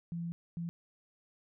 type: tone bursts at uneven times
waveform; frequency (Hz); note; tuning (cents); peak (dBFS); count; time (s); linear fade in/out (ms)
sine; 169.5; E3; +49; -35; 2; 0.12-0.32 / 0.57-0.69; 0
effects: none